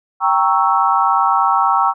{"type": "chord", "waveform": "sine", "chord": "G diminished seventh", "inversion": "none", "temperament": "equal", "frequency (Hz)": [784, 932.3, 1108.7, 1318.5], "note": ["G5", "Bb5", "Db6", "Fb6"], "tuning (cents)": [0, 0, 0, 0], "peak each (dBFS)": -17, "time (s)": [0.2, 1.94], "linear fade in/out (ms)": 50, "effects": []}